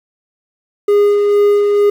triangle tone with tremolo, 410 Hz, G#4, 22 cents flat, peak -5 dBFS, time 0.88-1.9 s, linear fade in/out 5 ms, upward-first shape sine, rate 2.2 Hz, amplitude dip 30%, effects 7-bit

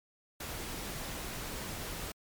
pink noise, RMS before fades -40 dBFS, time 0.4-2.12 s, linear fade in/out 5 ms, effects MP3 96 kbps

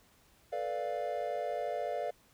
triangle chord, B half-diminished seventh, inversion third, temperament equal, 440 / 493.9 / 587.3 / 698.5 Hz, A4 / B4 / D5 / F5, 0 / 0 / 0 / 0 cents, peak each -40 / -38 / -35 / -35 dBFS, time 0.52-2.11 s, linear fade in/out 10 ms, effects pink hiss -65 dBFS RMS until 2.33 s

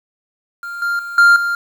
triangle tone with level steps, 1396.9 Hz, F6, in tune, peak -23 / -14 / -23 / -4 / -14 dBFS, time 0.63-1.55 s, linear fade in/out 2 ms, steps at 0.82 / 0.99 / 1.18 / 1.36 s, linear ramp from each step 2 ms, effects 7-bit

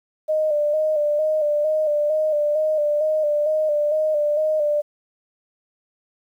sine tone with vibrato, 606 Hz, D#5, 46 cents flat, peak -17 dBFS, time 0.28-4.82 s, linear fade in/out 20 ms, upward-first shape square, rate 2.2 Hz, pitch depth 40 cents each way, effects 9-bit

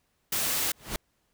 white noise, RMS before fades -28 dBFS, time 0.32-0.72 s, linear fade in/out 5 ms
pink noise with exponential growth, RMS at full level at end -28 dBFS, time 0.73-0.96 s, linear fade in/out 1 ms, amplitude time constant 50 ms
effects pink hiss -73 dBFS RMS until 1.33 s

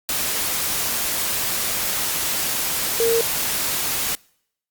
sine tone in noise, 460 Hz, A#4, 23 cents flat, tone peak -16 dBFS, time 3-3.21 s, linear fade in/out 0 ms, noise white, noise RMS -23 dBFS, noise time 0.09-4.15 s, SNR +4 dB, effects noise-tail reverb RT60 0.7 s tail -26 dB re dry + Opus 48 kbps

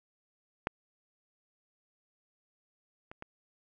clicks, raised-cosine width 0.5 ms, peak -14 / -30 / -27 dBFS, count 3, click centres 0.671 / 3.115 / 3.224 s, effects none

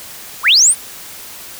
sine linear sweep, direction up, 880 to 9680 Hz, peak -6 dBFS, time 0.43-0.75 s, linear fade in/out 50 ms, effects white hiss -33 dBFS RMS until 1.59 s

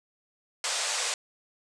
white band-pass noise, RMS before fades -30 dBFS, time 0.64-1.14 s, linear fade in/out 2 ms, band 470 to 8600 Hz, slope 48 dB/octave, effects none

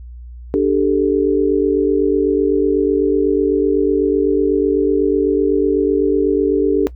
sine chord, D suspended fourth, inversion none, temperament equal, 293.7 / 392 / 440 Hz, D4 / G4 / A4, 0 / 0 / 0 cents, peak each -16 dBFS, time 0.54-6.87 s, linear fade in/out 0 ms, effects noise-tail reverb RT60 0.1 s tail -17 dB re dry + added 60 Hz sine -31 dBFS peak until 6.95 s

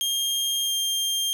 sawtooth tone with pitch glide, 3216 to 3196 Hz, G7 to G7, +44 to +33 cents, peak -20 dBFS, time 0.01-1.33 s, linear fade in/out 0 ms, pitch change -11 cents, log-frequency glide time 0.63-0.73 s, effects none

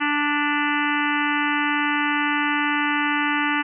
harmonic tone with a mistuned harmonic, 293.7 Hz, D4, in tune, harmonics 1 / 3 / 4 / 5 / 6 / 7 / 8 / 9 / 10, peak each -25 / -27 / -28 / -27 / -28 / -28 / -33 / -30 / -34 dBFS, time 0-3.63 s, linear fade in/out 20 ms, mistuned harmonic 7, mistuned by -29 cents, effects none

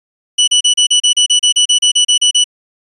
sawtooth tone bursts, 2960 Hz, F#7, in tune, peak -4 dBFS, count 16, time 0.38-2.442 s, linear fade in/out 10 ms, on 97 ms, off 34 ms, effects resampled to 24000 Hz

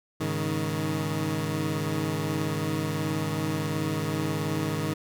20% pulse chord, Ab suspended fourth, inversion none, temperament equal with one note detuned, 103.83 / 138.59 / 157.1 Hz, Ab2 / Db3 / Eb3, 0 / 0 / +17 cents, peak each -28 / -28 / -24 dBFS, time 0.2-4.94 s, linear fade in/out 10 ms, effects none

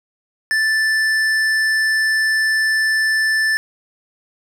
sine tone with hard clipping, 1760 Hz, A6, in tune, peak -16 dBFS, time 0.51-3.57 s, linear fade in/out 0 ms, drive 10 dB, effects none

